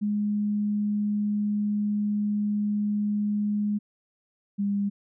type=tone pair in turn; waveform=sine; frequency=207.7 / 201.4 Hz; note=G#3 / G3; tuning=0 / +47 cents; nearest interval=minor second; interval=53 cents; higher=first; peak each=-23 dBFS; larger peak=neither; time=0.01-3.79 / 4.58-4.9 s; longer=first; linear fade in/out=20 ms; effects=none